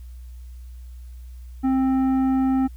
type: tone with tanh clipping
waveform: sine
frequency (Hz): 263.5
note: C4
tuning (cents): +12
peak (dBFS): -19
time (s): 1.63-2.68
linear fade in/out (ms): 20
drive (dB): 10
effects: added 61 Hz sine -36 dBFS peak until 2.76 s + white hiss -61 dBFS RMS until 2.76 s